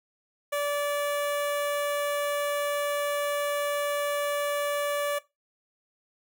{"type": "tone with notch filter", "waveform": "sawtooth", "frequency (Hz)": 579, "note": "D5", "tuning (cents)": -25, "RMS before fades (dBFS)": -28, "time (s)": [0.52, 5.19], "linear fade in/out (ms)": 10, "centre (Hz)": 4700, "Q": 1.7, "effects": ["noise-tail reverb RT60 0.2 s tail -17 dB re dry"]}